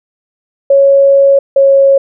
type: tone pair in turn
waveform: sine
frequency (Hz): 553 / 548.5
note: C#5 / C#5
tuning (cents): -4 / -18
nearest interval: unison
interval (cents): 14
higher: first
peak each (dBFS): -3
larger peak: neither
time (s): 0.7-1.39 / 1.56-1.98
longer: first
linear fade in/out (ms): 5
effects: none